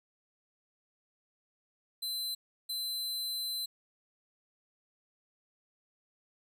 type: tone bursts at uneven times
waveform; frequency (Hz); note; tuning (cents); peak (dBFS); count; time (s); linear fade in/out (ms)
sawtooth; 4050; B7; +43; -31; 2; 2.02-2.35 / 2.69-3.66; 10
effects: none